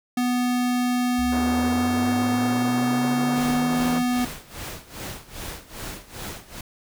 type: tone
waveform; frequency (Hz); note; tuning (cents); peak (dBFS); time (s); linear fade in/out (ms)
square; 246.9; B3; 0; -21; 0.17-4.25; 5
type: linear sweep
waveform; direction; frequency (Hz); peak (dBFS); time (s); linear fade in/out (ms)
sine; up; 65.41 to 169.7; -30; 1.18-4.03; 10
type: band-pass noise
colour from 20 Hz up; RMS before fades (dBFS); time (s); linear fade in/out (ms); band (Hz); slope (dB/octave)
pink; -33; 1.32-3.99; 5; 260 to 1500; 24
type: noise with tremolo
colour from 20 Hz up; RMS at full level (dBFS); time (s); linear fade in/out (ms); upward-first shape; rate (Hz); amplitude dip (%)
pink; -33; 3.36-6.61; 5; sine; 2.5; 85
effects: none